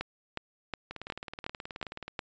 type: two click trains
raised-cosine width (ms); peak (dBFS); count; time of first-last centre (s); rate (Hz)
0.3; -23 / -17; 23 / 7; 0.91-2.08 / 0.01-2.192; 18.8 / 2.75
effects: resampled to 16000 Hz